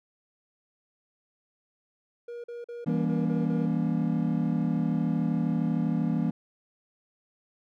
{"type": "tone bursts", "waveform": "triangle", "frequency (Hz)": 475.5, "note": "A#4", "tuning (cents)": 34, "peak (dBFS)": -34, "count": 7, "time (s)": [2.28, 3.658], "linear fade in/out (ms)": 5, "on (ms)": 160, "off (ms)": 43}
{"type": "chord", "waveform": "triangle", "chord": "E diminished seventh", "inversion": "none", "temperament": "just", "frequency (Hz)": [164.81, 197.78, 237.3, 284.8], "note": ["E3", "G3", "Bb3", "Db4"], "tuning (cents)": [0, 16, 31, 47], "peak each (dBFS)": [-26, -29, -27, -31], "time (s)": [2.86, 6.31], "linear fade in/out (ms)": 10}
{"effects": []}